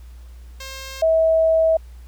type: tone pair in turn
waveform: 5% pulse / sine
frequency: 533 / 646.5 Hz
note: C5 / E5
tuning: +32 / -34 cents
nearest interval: minor third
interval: 334 cents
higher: second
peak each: -21 / -13 dBFS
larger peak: second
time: 0.6-1.02 / 1.02-1.77 s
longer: second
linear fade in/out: 5 ms
effects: added 60 Hz sine -37 dBFS peak until 2.07 s + pink hiss -56 dBFS RMS until 2.07 s